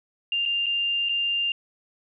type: tone with dropouts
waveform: sine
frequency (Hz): 2796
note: F7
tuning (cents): +1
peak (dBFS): -22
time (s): 0.32-1.52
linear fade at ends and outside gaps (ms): 2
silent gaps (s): 0.454-0.459 / 0.66-0.665 / 1.088-1.093
effects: none